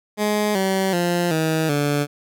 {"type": "tone with pitch steps", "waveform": "15% pulse", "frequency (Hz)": [210, 191.46, 174.56, 159.15, 145.1], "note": ["G#3", "G3", "F3", "D#3", "D3"], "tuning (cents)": [19, -41, -1, 39, -21], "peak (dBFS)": -12, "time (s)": [0.17, 2.07], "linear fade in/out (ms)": 50, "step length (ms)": 380, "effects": []}